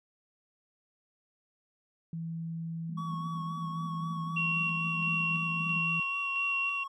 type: tone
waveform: sine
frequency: 164.81 Hz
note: E3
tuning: in tune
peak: -34 dBFS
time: 2.13-6 s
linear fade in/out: 2 ms
type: band-pass noise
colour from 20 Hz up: pink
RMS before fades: -46 dBFS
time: 2.89-5.81 s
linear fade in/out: 5 ms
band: 160 to 240 Hz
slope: 96 dB/octave
type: tone with vibrato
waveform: triangle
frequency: 1117 Hz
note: C#6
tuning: 13 cents sharp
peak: -35 dBFS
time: 2.97-6.88 s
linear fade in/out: 10 ms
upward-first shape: sine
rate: 3.8 Hz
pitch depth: 29 cents each way
type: tone with tremolo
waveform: sine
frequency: 2742 Hz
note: F7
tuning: 32 cents flat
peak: -28 dBFS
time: 4.36-6.84 s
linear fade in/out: 10 ms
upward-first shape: square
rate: 1.5 Hz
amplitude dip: 30%
effects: none